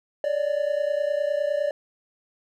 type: tone pair together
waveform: triangle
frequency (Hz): 570 / 599.8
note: C#5 / D5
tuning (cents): +48 / +36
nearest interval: minor second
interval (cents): 88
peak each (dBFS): -23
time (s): 0.24-1.71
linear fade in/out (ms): 2
effects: none